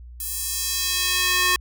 square tone with high-pass filter sweep, 363.5 Hz, F#4, 31 cents flat, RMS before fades -23 dBFS, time 0.2-1.56 s, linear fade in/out 2 ms, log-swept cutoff 11000 to 1400 Hz, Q 0.86, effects added 60 Hz sine -38 dBFS peak until 1.6 s

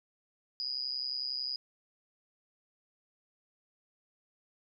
sine tone with amplitude modulation, 4921 Hz, D#8, 20 cents flat, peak -29 dBFS, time 0.6-1.56 s, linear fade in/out 0 ms, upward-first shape sine, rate 131 Hz, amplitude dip 95%, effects none

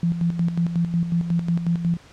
sine tone with tremolo, 170 Hz, F3, 46 cents flat, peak -17 dBFS, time 0.03-1.97 s, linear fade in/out 2 ms, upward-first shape square, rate 5.5 Hz, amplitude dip 60%, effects pink hiss -49 dBFS RMS until 2.12 s + low-pass 6000 Hz 12 dB/octave

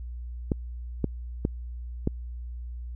clicks, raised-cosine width 3 ms, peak -11 dBFS, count 4, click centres 0.518 / 1.043 / 1.451 / 2.074 s, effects added 60 Hz sine -34 dBFS peak until 2.95 s

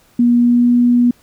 sine tone with pitch glide, 240 to 242.4 Hz, B3 to B3, -49 to -32 cents, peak -8 dBFS, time 0.19-1.11 s, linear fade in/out 5 ms, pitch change +17 cents, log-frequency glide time 0.37-0.72 s, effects pink hiss -52 dBFS RMS until 1.22 s

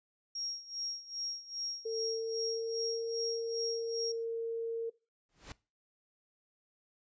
sine tone with tremolo, 5588 Hz, F8, in tune, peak -34 dBFS, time 0.35-4.12 s, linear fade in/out 5 ms, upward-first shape sine, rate 2.5 Hz, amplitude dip 85%
sine tone with pitch glide, 449.2 to 458.1 Hz, A4 to A#4, +36 to -30 cents, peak -33 dBFS, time 1.85-4.9 s, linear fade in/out 10 ms, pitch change +34 cents, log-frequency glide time 2.08-3.14 s
pink noise with exponential growth, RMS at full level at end -42 dBFS, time 5.29-5.52 s, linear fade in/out 1 ms, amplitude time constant 48 ms
effects noise-tail reverb RT60 0.3 s tail -21 dB re dry + resampled to 16000 Hz

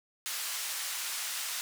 white band-pass noise, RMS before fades -36 dBFS, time 0.26-1.61 s, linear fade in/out 0 ms, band 1100 to 11000 Hz, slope 12 dB/octave, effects none

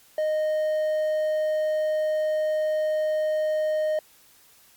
triangle tone, 618 Hz, D#5, 12 cents flat, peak -20 dBFS, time 0.18-3.99 s, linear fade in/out 2 ms, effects white hiss -56 dBFS RMS until 4.76 s + Opus 48 kbps

